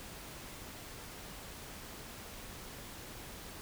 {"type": "silence", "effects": ["pink hiss -48 dBFS RMS until 3.61 s"]}